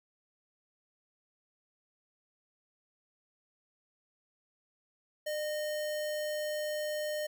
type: tone with sample-and-hold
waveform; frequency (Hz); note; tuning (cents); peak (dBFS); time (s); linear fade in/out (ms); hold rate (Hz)
sine; 604; D5; +48; -32; 5.26-7.27; 10; 2450
effects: none